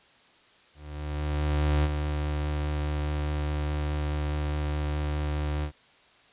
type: tone with ADSR envelope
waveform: 35% pulse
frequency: 74.6 Hz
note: D2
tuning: 28 cents sharp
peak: -19 dBFS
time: 0.74-5.72 s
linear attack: 1100 ms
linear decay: 39 ms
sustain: -6 dB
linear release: 85 ms
effects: white hiss -58 dBFS RMS until 6.32 s + resampled to 8000 Hz